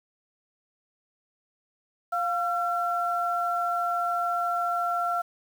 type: tone pair together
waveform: sine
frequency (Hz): 702 / 1357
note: F5 / E6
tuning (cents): +9 / +50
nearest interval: major seventh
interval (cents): 1141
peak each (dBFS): -27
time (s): 2.12-5.22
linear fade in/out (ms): 10
effects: 8-bit